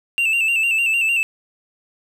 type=tone with vibrato; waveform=triangle; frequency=2698 Hz; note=E7; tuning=40 cents sharp; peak=-14 dBFS; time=0.18-1.23 s; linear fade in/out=0 ms; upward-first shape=square; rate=6.6 Hz; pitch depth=45 cents each way; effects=none